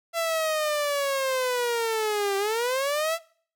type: linear two-way sweep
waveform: sawtooth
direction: down then up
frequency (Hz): 674 to 390.3 to 674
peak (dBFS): -20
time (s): 0.13-3.19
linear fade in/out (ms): 50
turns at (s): 2.37
effects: noise-tail reverb RT60 0.5 s tail -22 dB re dry